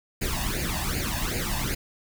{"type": "noise with flanger", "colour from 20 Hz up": "pink", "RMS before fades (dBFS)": -28, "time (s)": [0.21, 1.75], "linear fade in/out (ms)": 10, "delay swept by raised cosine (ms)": [0.43, 1.14], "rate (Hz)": 2.6, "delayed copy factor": 0.8, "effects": []}